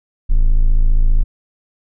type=tone; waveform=triangle; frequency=27.5 Hz; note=A0; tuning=in tune; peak=-6 dBFS; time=0.29-1.24 s; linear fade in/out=20 ms; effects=none